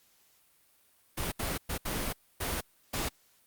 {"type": "noise bursts at uneven times", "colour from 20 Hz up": "pink", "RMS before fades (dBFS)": -33, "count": 6, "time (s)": [[1.17, 1.32], [1.39, 1.58], [1.69, 1.78], [1.85, 2.13], [2.4, 2.61], [2.93, 3.09]], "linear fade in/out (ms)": 10, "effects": ["white hiss -66 dBFS RMS until 3.46 s", "Opus 48 kbps"]}